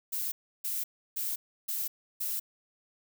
violet noise bursts, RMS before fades -33 dBFS, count 5, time 0.12-2.4 s, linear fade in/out 10 ms, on 200 ms, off 320 ms, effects none

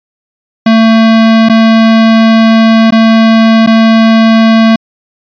square tone with dropouts, 224.2 Hz, A3, 33 cents sharp, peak -3 dBFS, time 0.66-4.76 s, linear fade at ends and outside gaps 5 ms, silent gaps 1.488-1.496 / 2.907-2.922 / 3.664-3.672 s, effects resampled to 11025 Hz

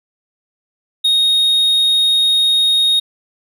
triangle tone, 3729 Hz, A#7, in tune, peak -9 dBFS, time 1.04-3 s, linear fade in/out 10 ms, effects none

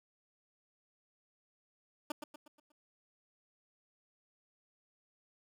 15% pulse tone with echo, 298.4 Hz, D4, 28 cents sharp, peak -28 dBFS, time 2.1-2.12 s, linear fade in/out 5 ms, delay 120 ms, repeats 5, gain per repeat -7 dB, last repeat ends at 2.72 s, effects none

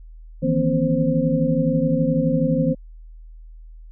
sine tone cluster, 156.2 / 168.1 / 238.8 / 265.8 / 523 Hz, D#3 / E3 / A#3 / C4 / C5, +7 / +34 / +42 / +27 / -1 cents, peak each -23 dBFS, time 0.42-2.75 s, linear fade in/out 20 ms, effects added 40 Hz sine -38 dBFS peak until 3.91 s

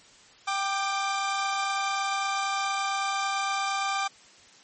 sawtooth tone pair together, 784 / 1190.4 Hz, G5 / D6, 0 / +23 cents, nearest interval perfect fifth, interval 723 cents, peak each -25 dBFS, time 0.47-4.08 s, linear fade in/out 10 ms, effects white hiss -54 dBFS RMS until 4.63 s + MP3 32 kbps

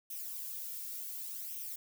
violet noise with flanger, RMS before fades -42 dBFS, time 0.1-1.76 s, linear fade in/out 5 ms, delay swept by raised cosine 0.33 to 2.23 ms, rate 0.68 Hz, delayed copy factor +0.65, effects none

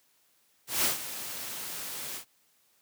white noise with ADSR envelope, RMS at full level -25 dBFS, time 0.67-2.25 s, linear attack 170 ms, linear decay 130 ms, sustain -13 dB, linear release 89 ms, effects white hiss -68 dBFS RMS until 2.81 s + high-pass 100 Hz 12 dB/octave

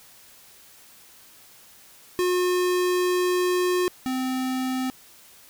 square tone pair in turn, 360 / 258.5 Hz, F#4 / C4, -47 / -21 cents, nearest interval tritone, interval 574 cents, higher first, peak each -21 / -25 dBFS, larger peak first, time 2.19-3.88 / 4.06-4.9 s, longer first, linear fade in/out 0 ms, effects white hiss -51 dBFS RMS until 5.49 s

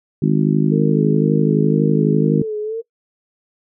harmonic tone, 51.91 Hz, G#1, in tune, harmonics 3 / 4 / 5 / 6 / 7, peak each -16 / -18 / -20 / -22 / -23 dBFS, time 0.22-2.42 s, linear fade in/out 5 ms
sine tone with vibrato, 440 Hz, A4, in tune, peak -20 dBFS, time 0.71-2.82 s, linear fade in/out 20 ms, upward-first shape sine, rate 2 Hz, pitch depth 74 cents each way
effects noise-tail reverb RT60 0.1 s tail -20 dB re dry

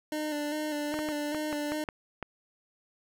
25% pulse tone with vibrato, 300 Hz, D4, 37 cents sharp, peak -27 dBFS, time 0.12-1.84 s, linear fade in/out 2 ms, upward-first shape square, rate 2.5 Hz, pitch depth 30 cents each way
clicks, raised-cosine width 0.5 ms, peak -20 dBFS, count 8, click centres 0.941 / 0.99 / 1.088 / 1.347 / 1.528 / 1.72 / 1.888 / 2.227 s
effects none

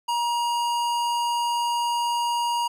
sine tone with hard clipping, 949 Hz, A#5, 31 cents sharp, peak -24 dBFS, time 0.08-2.68 s, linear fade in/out 10 ms, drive 18 dB, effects none

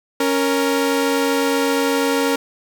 sawtooth tone pair together, 277.2 / 466.2 Hz, C#4 / A#4, 0 / 0 cents, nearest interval major sixth, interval 900 cents, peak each -15 dBFS, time 0.2-2.36 s, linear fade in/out 5 ms, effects none

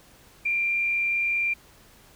sine tone with frequency modulation, 2381 Hz, D7, 23 cents sharp, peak -22 dBFS, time 0.45-1.54 s, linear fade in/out 10 ms, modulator 59.4 Hz, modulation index 0.53, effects pink hiss -54 dBFS RMS until 2.15 s

